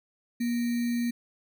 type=tone with sample-and-hold; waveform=sine; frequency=238.2 Hz; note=A#3; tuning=38 cents sharp; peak=-25 dBFS; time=0.4-1.11 s; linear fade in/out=10 ms; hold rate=2100 Hz; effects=none